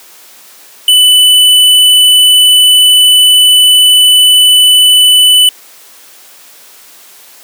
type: tone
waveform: square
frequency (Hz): 2991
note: F#7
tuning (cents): +18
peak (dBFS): -3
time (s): 0.88-5.49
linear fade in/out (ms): 2
effects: white hiss -37 dBFS RMS until 7.43 s + high-pass 300 Hz 12 dB/octave